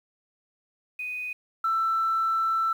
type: tone pair in turn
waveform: sine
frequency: 2491 / 1331.4 Hz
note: D#7 / E6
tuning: +1 / +17 cents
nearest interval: major seventh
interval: 1084 cents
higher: first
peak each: -30 / -21 dBFS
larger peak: second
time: 0.99-1.33 / 1.64-2.73 s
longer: second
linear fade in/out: 5 ms
effects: tanh soft clip ceiling -18 dBFS + 9-bit